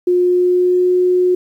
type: tone with pitch glide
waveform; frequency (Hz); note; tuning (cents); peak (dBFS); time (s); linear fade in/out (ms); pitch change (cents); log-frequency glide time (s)
sine; 357.9 to 362.5; F4 to F#4; +42 to -35; -10; 0.07-1.35; 5; +23; 0.2-0.92
effects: 8-bit